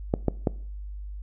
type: clicks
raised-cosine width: 2 ms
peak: -8 dBFS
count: 3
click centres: 0.139 / 0.283 / 0.472 s
effects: noise-tail reverb RT60 0.5 s tail -21 dB re dry + added 50 Hz sine -34 dBFS peak until 1.22 s